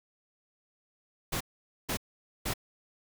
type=noise bursts; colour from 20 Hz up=pink; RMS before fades=-32 dBFS; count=3; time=1.32-2.538 s; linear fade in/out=10 ms; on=86 ms; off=480 ms; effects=none